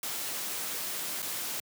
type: noise with dropouts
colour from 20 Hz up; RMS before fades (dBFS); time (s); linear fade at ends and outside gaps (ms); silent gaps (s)
white; -35; 0.03-1.6; 2; 1.221-1.226
effects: high-pass 150 Hz 12 dB/octave